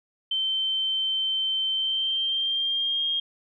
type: tone with pitch glide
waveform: sine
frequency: 3100 to 3232 Hz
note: G7 to G#7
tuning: -20 to -48 cents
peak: -23 dBFS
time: 0.31-3.2 s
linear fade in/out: 5 ms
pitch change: +72 cents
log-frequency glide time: 1.72-3.04 s
effects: none